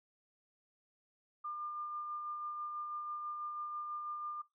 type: tone with tremolo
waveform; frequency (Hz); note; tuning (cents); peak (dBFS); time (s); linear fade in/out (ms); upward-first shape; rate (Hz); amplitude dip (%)
sine; 1200; D6; +37; -38; 1.44-4.42; 10; sine; 6.1; 30
effects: noise-tail reverb RT60 0.2 s tail -19 dB re dry